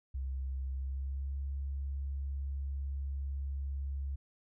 sine tone with pitch glide, 66.3 to 68.92 Hz, C2 to C#2, +23 to -9 cents, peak -34 dBFS, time 0.14-4.16 s, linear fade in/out 10 ms, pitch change +68 cents, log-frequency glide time 0.73-1.37 s, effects none

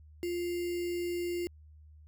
sine tone with sample-and-hold, 349.2 Hz, F4, in tune, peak -31 dBFS, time 0.23-1.47 s, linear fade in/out 0 ms, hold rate 2450 Hz, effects added 76 Hz sine -52 dBFS peak until 2.07 s

